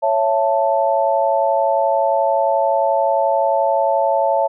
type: chord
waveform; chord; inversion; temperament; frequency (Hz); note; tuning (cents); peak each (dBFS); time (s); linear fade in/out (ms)
sine; A major; first; equal with one note detuned; 554.4 / 665.8 / 880; C#5 / E5 / A5; 0 / +17 / 0; -18; 0.02-4.48; 20
effects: none